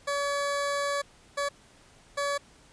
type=tone bursts at uneven times; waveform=20% pulse; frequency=568 Hz; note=C#5; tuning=42 cents sharp; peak=-22 dBFS; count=3; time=0.07-1.02 / 1.37-1.49 / 2.17-2.38 s; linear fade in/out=10 ms; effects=pink hiss -57 dBFS RMS until 2.72 s + resampled to 22050 Hz